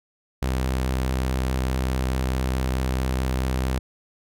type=tone with vibrato; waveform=sawtooth; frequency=64.5 Hz; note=C2; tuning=24 cents flat; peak=-18 dBFS; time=0.42-3.79 s; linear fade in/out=5 ms; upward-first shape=sine; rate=4.7 Hz; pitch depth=11 cents each way; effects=none